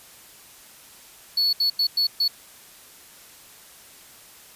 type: tone bursts at uneven times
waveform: triangle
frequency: 4411 Hz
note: C#8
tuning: 9 cents flat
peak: -17 dBFS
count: 5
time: 1.37-1.53 / 1.6-1.7 / 1.79-1.87 / 1.97-2.07 / 2.2-2.28 s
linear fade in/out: 5 ms
effects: white hiss -48 dBFS RMS until 4.55 s + resampled to 32000 Hz

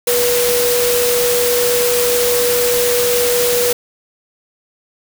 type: tone in noise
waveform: sine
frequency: 485.6 Hz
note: B4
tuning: 29 cents flat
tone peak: -14 dBFS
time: 0.07-3.73 s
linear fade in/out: 5 ms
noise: white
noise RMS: -18 dBFS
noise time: 0.07-3.73 s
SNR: +1 dB
effects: none

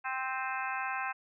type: harmonic tone with a mistuned harmonic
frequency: 261.6 Hz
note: C4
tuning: in tune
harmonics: 3 / 4 / 5 / 6 / 7 / 8 / 9 / 10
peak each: -38 / -38 / -42 / -38 / -45 / -45 / -45 / -43 dBFS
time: 0.04-1.13 s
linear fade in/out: 20 ms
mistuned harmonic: 9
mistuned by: +72 cents
effects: none

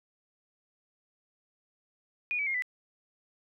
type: tone with pitch steps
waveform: sine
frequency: 2453 / 2289 / 2135 / 1992.5 Hz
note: D#7 / D7 / C7 / B6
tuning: -25 / -45 / +34 / +15 cents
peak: -28 dBFS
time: 2.31-2.622 s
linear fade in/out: 0 ms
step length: 78 ms
effects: none

